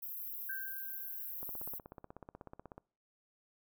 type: high-pass noise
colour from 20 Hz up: pink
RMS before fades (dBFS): -43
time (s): 0.02-1.79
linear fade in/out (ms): 10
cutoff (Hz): 12000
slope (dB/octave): 96
type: tone with exponential decay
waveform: sine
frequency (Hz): 1568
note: G6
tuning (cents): 0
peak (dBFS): -37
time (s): 0.49-1.37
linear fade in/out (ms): 5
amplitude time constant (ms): 190
type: click train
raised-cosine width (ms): 1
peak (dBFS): -34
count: 23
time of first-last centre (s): 1.43-2.78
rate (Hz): 16.3
effects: noise-tail reverb RT60 0.5 s tail -26 dB re dry